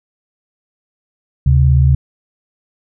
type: tone pair together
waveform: sine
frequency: 74.5 / 132.48 Hz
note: D2 / C3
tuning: +25 / +22 cents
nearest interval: minor seventh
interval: 997 cents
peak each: -10 dBFS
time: 1.46-1.95 s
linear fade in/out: 5 ms
effects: none